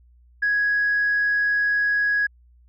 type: tone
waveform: sine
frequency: 1664 Hz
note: G#6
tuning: 3 cents sharp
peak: -17 dBFS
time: 0.42-2.27 s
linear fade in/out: 10 ms
effects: tanh soft clip ceiling -14 dBFS + added 60 Hz sine -51 dBFS peak until 2.68 s